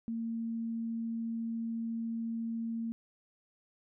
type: tone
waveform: sine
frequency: 228.5 Hz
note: A#3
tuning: 34 cents flat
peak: -33 dBFS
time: 0.08-2.92 s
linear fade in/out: 0 ms
effects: none